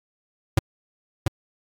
square tone with echo, 110 Hz, A2, in tune, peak -14 dBFS, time 0.57-0.59 s, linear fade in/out 5 ms, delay 690 ms, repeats 1, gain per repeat -4 dB, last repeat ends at 1.28 s, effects AAC 64 kbps

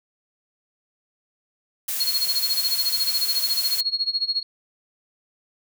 blue noise, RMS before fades -27 dBFS, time 1.88-3.81 s, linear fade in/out 5 ms
sine tone with tremolo, 4307 Hz, C8, 49 cents sharp, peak -18 dBFS, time 2-4.43 s, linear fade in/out 5 ms, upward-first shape sine, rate 14 Hz, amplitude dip 90%
effects none

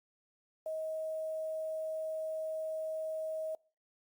sine tone with quantisation, 633 Hz, D#5, 30 cents sharp, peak -35 dBFS, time 0.66-3.55 s, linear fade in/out 2 ms, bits 10, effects noise-tail reverb RT60 0.4 s tail -24 dB re dry + Opus 48 kbps

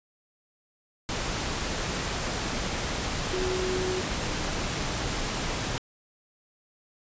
sine tone in noise, 370 Hz, F#4, in tune, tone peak -28 dBFS, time 3.33-4.01 s, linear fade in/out 0 ms, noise pink, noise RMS -30 dBFS, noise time 1.09-5.78 s, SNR -1 dB, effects resampled to 16000 Hz

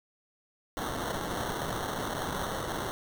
white noise with sample-and-hold, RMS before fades -34 dBFS, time 0.77-2.91 s, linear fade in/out 0 ms, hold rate 2450 Hz, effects none

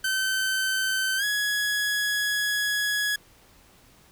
sawtooth tone with pitch glide, 1538 to 1677.2 Hz, G6 to G#6, -33 to +17 cents, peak -20 dBFS, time 0.04-3.16 s, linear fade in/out 5 ms, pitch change +150 cents, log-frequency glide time 1.17-1.24 s, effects pink hiss -56 dBFS RMS until 4.11 s

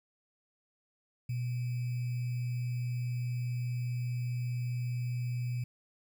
sine tone with sample-and-hold, 122.6 Hz, B2, 12 cents flat, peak -31 dBFS, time 1.29-5.64 s, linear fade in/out 5 ms, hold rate 2450 Hz, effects none

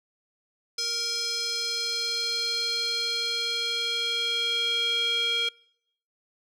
square tone with band-pass filter sweep, 466.2 Hz, A#4, in tune, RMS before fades -28 dBFS, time 0.78-5.49 s, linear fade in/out 5 ms, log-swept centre 5100 to 3100 Hz, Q 4.9, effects noise-tail reverb RT60 0.7 s tail -25 dB re dry

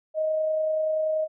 sine tone with amplitude modulation, 626 Hz, D#5, 10 cents sharp, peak -21 dBFS, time 0.14-1.28 s, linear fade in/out 50 ms, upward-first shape sine, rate 30.4 Hz, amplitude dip 25%, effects none

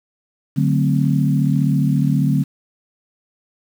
sine chord, D dominant seventh, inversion none, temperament equal with one note detuned, 145.4 / 185 / 220 / 261.6 Hz, D3 / F#3 / A3 / C4, -17 / 0 / 0 / 0 cents, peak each -16 / -21 / -22 / -21 dBFS, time 0.56-2.44 s, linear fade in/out 20 ms, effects 7-bit

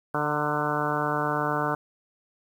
harmonic tone with a mistuned harmonic, 148.6 Hz, D3, 21 cents sharp, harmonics 1 / 2 / 3 / 4 / 5 / 6 / 7 / 8 / 9 / 10, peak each -33 / -33 / -33 / -33 / -33 / -33 / -33 / -33 / -33 / -33 dBFS, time 0.14-1.75 s, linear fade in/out 5 ms, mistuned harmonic 6, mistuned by +35 cents, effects 9-bit

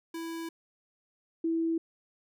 square / sine tone pair in turn, 330 / 328.6 Hz, E4 / E4, +2 / -5 cents, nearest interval unison, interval 7 cents, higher first, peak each -36 / -26 dBFS, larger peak second, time 0.14-0.49 / 1.44-1.78 s, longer first, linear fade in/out 5 ms, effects none

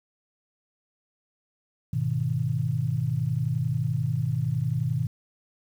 sine chord, G# minor, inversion none, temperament just, 103.83 / 124.59 / 155.74 Hz, G#2 / B2 / D#3, 0 / +16 / +2 cents, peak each -31 / -26 / -28 dBFS, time 1.93-5.07 s, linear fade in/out 5 ms, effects 9-bit

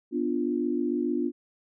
sine chord, B diminished, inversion none, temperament equal, 246.9 / 293.7 / 349.2 Hz, B3 / D4 / F4, 0 / 0 / 0 cents, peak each -29 dBFS, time 0.11-1.32 s, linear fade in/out 50 ms, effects none

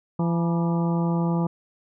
harmonic tone with a mistuned harmonic, 169.5 Hz, E3, 49 cents sharp, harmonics 1 / 2 / 3 / 4 / 5 / 6 / 7, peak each -21 / -30 / -34 / -37 / -35 / -36 / -39 dBFS, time 0.19-1.47 s, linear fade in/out 5 ms, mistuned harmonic 6, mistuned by -83 cents, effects none

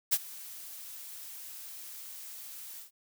blue noise with ADSR envelope, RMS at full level -24 dBFS, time 0.11-2.91 s, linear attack 21 ms, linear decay 46 ms, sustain -21 dB, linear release 120 ms, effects none

